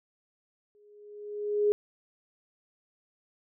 sine tone with exponential growth, 415.3 Hz, G#4, in tune, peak -19 dBFS, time 0.75-1.72 s, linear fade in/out 0 ms, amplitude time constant 210 ms, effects none

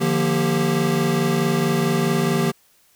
square tone cluster, 150.1 / 174.7 / 233.3 / 393.1 Hz, D3 / F3 / A#3 / G4, +38 / +1 / +2 / +5 cents, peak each -24 dBFS, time 0-2.52 s, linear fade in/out 20 ms, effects white hiss -58 dBFS RMS until 2.95 s

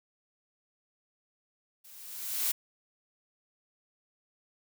blue noise with level ramp, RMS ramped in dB -54 to -27 dBFS, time 1.84-2.52 s, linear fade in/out 10 ms, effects none

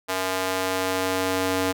square tone with high-pass filter sweep, 93.6 Hz, F#2, 20 cents sharp, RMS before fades -25 dBFS, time 0.08-1.73 s, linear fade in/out 20 ms, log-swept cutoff 620 to 320 Hz, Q 0.87, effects none

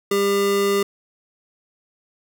square tone pair together, 200 / 400 Hz, G3 / G4, +35 / +35 cents, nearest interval octave, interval 1200 cents, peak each -27 / -18 dBFS, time 0.11-0.83 s, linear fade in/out 5 ms, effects none

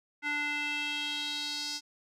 square tone with band-pass filter sweep, 293.7 Hz, D4, in tune, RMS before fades -34 dBFS, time 0.22-1.81 s, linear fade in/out 50 ms, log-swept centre 1900 to 5200 Hz, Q 3.4, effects none

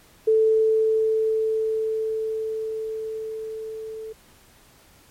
sine tone with level ramp, 440 Hz, A4, in tune, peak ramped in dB -14 to -32 dBFS, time 0.27-4.13 s, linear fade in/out 10 ms, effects pink hiss -54 dBFS RMS until 5.1 s + MP3 64 kbps

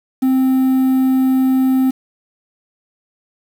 triangle tone with quantisation, 261.6 Hz, C4, in tune, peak -9 dBFS, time 0.22-1.91 s, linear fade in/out 10 ms, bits 6, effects none

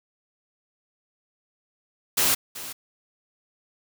white noise with echo, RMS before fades -21 dBFS, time 2.17-2.35 s, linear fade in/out 10 ms, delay 380 ms, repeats 1, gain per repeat -15 dB, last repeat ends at 2.73 s, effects none

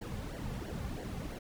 brown noise with flanger, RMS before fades -40 dBFS, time 0.01-1.39 s, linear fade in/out 10 ms, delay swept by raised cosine 0.79 to 3.19 ms, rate 3 Hz, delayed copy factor -0.75, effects none

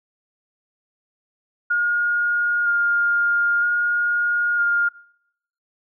sine tone with vibrato, 1419 Hz, F6, 27 cents sharp, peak -16 dBFS, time 1.7-4.89 s, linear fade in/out 10 ms, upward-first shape square, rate 0.52 Hz, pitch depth 11 cents each way, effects noise-tail reverb RT60 0.8 s tail -22 dB re dry

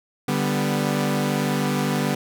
sawtooth chord, G major, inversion second, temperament equal, 146.83 / 196 / 246.9 Hz, D3 / G3 / B3, 0 / 0 / 0 cents, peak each -21 dBFS, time 0.28-2.15 s, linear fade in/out 5 ms, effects none

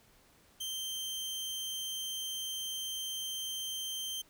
sawtooth tone, 3136 Hz, G7, in tune, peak -33 dBFS, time 0.6-4.22 s, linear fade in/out 10 ms, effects pink hiss -64 dBFS RMS until 4.29 s

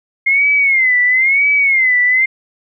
sine tone with vibrato, 2124 Hz, C7, 25 cents sharp, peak -9 dBFS, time 0.26-2.26 s, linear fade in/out 10 ms, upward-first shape sine, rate 1 Hz, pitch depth 130 cents each way, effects none

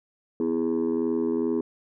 sine chord, E major, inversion second, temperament just, 247.2 / 329.6 / 412 Hz, B3 / E4 / G#4, +2 / 0 / -14 cents, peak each -25 dBFS, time 0.4-1.61 s, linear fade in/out 2 ms, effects tanh soft clip ceiling -18 dBFS

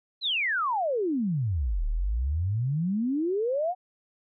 sine exponential two-way sweep, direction down then up, 4186 to 35.36 to 754 Hz, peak -24 dBFS, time 0.21-3.75 s, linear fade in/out 50 ms, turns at 1.86 s, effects none

